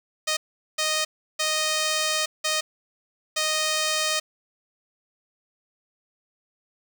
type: tone bursts at uneven times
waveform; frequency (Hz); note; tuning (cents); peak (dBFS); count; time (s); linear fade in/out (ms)
5% pulse; 621; D#5; -3; -11; 5; 0.27-0.37 / 0.78-1.05 / 1.39-2.26 / 2.44-2.61 / 3.36-4.2; 10
effects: none